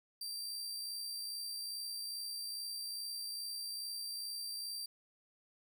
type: tone with amplitude modulation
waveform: sawtooth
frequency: 4699 Hz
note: D8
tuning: in tune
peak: -36 dBFS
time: 0.21-4.86 s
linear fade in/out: 5 ms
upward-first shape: sine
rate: 62.4 Hz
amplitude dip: 30%
effects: none